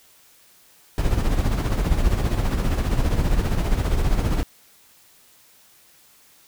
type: noise with tremolo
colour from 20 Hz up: brown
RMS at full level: -18 dBFS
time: 0.98-4.43 s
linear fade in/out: 0 ms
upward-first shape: sine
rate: 15 Hz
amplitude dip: 55%
effects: white hiss -54 dBFS RMS until 6.47 s